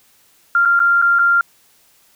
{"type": "tone with dropouts", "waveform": "sine", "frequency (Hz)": 1391, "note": "F6", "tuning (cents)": -7, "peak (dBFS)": -10, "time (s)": [0.55, 1.41], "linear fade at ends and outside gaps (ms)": 2, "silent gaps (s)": [[0.652, 0.656], [0.793, 0.801], [1.017, 1.023], [1.188, 1.192]], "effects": ["white hiss -54 dBFS RMS until 2.15 s"]}